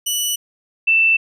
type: tone pair in turn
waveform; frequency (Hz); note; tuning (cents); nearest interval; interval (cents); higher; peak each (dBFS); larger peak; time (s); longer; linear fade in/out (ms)
15% pulse / sine; 2960 / 2664; F#7 / E7; 0 / +18; major second; 182; first; -11; neither; 0.06-0.36 / 0.87-1.17; neither; 10
effects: none